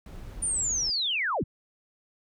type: noise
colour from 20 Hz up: brown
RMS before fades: -41 dBFS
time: 0.06-0.9 s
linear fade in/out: 2 ms
type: linear sweep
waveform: sine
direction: down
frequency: 9397 to 46.25 Hz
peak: -25 dBFS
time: 0.42-1.44 s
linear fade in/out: 10 ms
effects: none